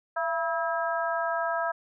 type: harmonic tone with a mistuned harmonic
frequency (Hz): 323.9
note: E4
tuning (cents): -30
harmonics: 2 / 3 / 4 / 5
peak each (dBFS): -29 / -32 / -32 / -33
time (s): 0.16-1.72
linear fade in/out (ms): 10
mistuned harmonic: 2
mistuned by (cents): +67
effects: none